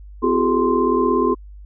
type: tone cluster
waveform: sine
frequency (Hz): 254.6 / 343.8 / 386.5 / 423.4 / 1045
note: C4 / F4 / G4 / G#4 / C6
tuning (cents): -47 / -27 / -24 / +33 / -2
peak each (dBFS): -21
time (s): 0.22-1.35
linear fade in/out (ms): 20
effects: added 50 Hz sine -36 dBFS peak until 1.65 s